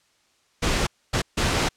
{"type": "noise bursts at uneven times", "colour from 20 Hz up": "pink", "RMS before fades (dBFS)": -22, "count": 3, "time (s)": [[0.62, 0.87], [1.13, 1.22], [1.37, 1.69]], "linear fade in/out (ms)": 10, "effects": ["white hiss -64 dBFS RMS until 1.76 s", "low-pass 7000 Hz 12 dB/octave"]}